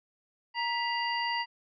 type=harmonic tone with a mistuned harmonic; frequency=939 Hz; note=A#5; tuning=12 cents sharp; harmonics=1 / 2 / 3 / 5; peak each=-31 / -34 / -36 / -38 dBFS; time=0.54-1.46 s; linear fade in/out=50 ms; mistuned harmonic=2; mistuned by=+83 cents; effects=none